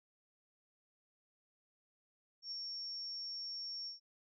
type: tone with ADSR envelope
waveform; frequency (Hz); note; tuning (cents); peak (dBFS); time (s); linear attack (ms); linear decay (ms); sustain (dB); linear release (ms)
sine; 5490; F8; -31; -39; 2.42-4; 98; 7; -2; 130
effects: none